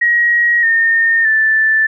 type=tone with pitch steps; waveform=sine; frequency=1896 / 1827.2 / 1760.9 Hz; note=A#6 / A#6 / A6; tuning=+29 / -35 / +1 cents; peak=-9 dBFS; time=0.01-1.87 s; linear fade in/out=10 ms; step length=620 ms; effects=none